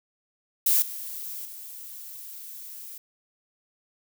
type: noise with level steps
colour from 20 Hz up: violet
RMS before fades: -21 / -36 / -41 dBFS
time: 0.66-2.98 s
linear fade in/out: 5 ms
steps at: 0.82 / 1.45 s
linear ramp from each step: 2 ms
effects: none